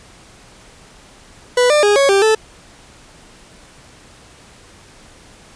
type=tone with pitch steps; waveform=40% pulse; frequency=493.5 / 597 / 411.9 / 554 / 394 / 437.8 Hz; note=B4 / D5 / G#4 / C#5 / G4 / A4; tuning=-1 / +28 / -14 / -1 / +9 / -9 cents; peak=-9 dBFS; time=1.57-2.35 s; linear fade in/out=5 ms; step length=130 ms; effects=pink hiss -44 dBFS RMS until 5.55 s + resampled to 22050 Hz